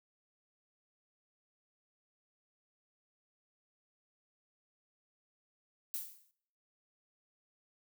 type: noise with exponential decay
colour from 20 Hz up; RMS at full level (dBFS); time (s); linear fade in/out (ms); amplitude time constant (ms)
violet; -36; 5.94-6.31; 0; 80
effects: noise-tail reverb RT60 0.7 s tail -23 dB re dry